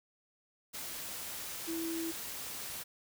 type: tone in noise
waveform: sine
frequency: 329.6 Hz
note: E4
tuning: in tune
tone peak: -35 dBFS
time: 1.67-2.12 s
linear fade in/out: 20 ms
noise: white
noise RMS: -42 dBFS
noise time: 0.73-2.84 s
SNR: +4 dB
effects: none